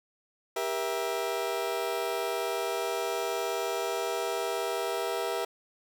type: chord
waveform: 30% pulse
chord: E diminished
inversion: first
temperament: just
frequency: 395.6 / 474.7 / 659.3 Hz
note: G4 / Bb4 / E5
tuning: +16 / +31 / 0 cents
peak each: -31 dBFS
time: 0.56-5.45 s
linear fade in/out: 5 ms
effects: none